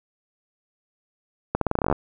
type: accelerating click train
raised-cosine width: 1 ms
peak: -7 dBFS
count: 13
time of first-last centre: 1.55-1.926 s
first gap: 63 ms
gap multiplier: 0.86
effects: none